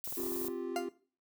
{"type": "noise", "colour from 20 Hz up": "violet", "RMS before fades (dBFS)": -40, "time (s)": [0.04, 0.48], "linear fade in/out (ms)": 0}
{"type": "clicks", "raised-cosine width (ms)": 1, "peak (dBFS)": -33, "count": 10, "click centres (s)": [0.076, 0.125, 0.201, 0.235, 0.265, 0.32, 0.363, 0.415, 0.449, 0.484]}
{"type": "chord", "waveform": "triangle", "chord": "C suspended fourth", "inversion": "none", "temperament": "just", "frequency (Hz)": [261.6, 348.8, 392.4], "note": ["C4", "F4", "G4"], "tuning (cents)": [0, -2, 2], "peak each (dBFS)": [-40, -36, -39], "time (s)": [0.17, 0.89], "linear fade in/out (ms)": 5}
{"type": "tone with exponential decay", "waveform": "40% pulse", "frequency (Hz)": 698.5, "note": "F5", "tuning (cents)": 0, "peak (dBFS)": -29, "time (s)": [0.76, 0.92], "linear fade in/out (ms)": 1, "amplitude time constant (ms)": 33}
{"effects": ["noise-tail reverb RT60 0.4 s tail -17 dB re dry"]}